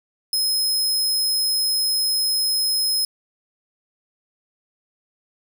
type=tone; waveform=sawtooth; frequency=5130 Hz; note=E8; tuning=48 cents flat; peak=-16 dBFS; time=0.33-3.05 s; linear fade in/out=2 ms; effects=none